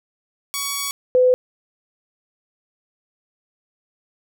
5% pulse / sine tone pair in turn, 1124 / 504.8 Hz, C#6 / B4, +24 / +38 cents, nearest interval octave + major second, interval 1386 cents, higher first, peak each -11 dBFS, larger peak neither, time 0.54-0.91 / 1.15-1.34 s, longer first, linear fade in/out 0 ms, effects none

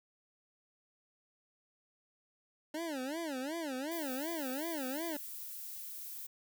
25% pulse tone with vibrato, 293.7 Hz, D4, in tune, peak -33 dBFS, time 2.74-5.17 s, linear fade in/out 5 ms, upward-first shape sine, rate 2.7 Hz, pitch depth 250 cents each way
violet noise, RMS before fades -45 dBFS, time 3.91-6.27 s, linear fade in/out 10 ms
effects none

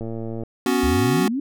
click train, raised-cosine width 2 ms, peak -18 dBFS, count 49, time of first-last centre 0.01-0.435 s, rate 113 Hz
square chord, B suspended second, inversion none, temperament equal, 246.9 / 277.2 / 370 Hz, B3 / C#4 / F#4, 0 / 0 / 0 cents, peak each -23 / -23 / -23 dBFS, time 0.66-1.28 s, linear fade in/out 2 ms
sine exponential sweep, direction up, 65.41 to 293.7 Hz, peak -21 dBFS, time 0.83-1.4 s, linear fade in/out 5 ms
effects none

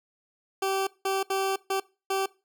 20% pulse tone bursts at uneven times, 386.9 Hz, G4, 23 cents flat, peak -20 dBFS, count 5, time 0.62-0.87 / 1.05-1.23 / 1.3-1.56 / 1.7-1.8 / 2.1-2.26 s, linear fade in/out 5 ms, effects noise-tail reverb RT60 0.3 s tail -21 dB re dry

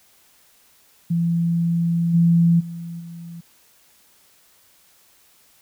sine tone with level steps, 169 Hz, E3, 43 cents sharp, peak -17 / -12 / -29 / -33 dBFS, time 1.1-3.41 s, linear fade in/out 10 ms, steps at 2.13 / 2.59 / 2.99 s, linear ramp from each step 20 ms, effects white hiss -56 dBFS RMS until 5.61 s

